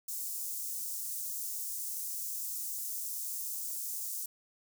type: high-pass noise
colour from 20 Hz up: white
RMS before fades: -38 dBFS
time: 0.08-4.26 s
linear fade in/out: 5 ms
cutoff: 6300 Hz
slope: 24 dB/octave
effects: none